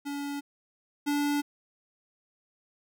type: tone pair in turn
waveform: square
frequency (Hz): 284.7 / 289.7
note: C#4 / D4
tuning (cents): +46 / -24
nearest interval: unison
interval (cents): 30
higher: second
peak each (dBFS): -33 / -26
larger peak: second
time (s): 0.05-0.41 / 1.06-1.42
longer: neither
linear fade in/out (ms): 20
effects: none